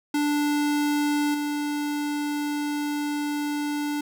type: tone with level steps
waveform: square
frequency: 293.5 Hz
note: D4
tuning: 1 cent flat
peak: -22 / -26 dBFS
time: 0.14-4.01 s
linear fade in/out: 5 ms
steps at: 1.34 s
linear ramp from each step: 5 ms
effects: none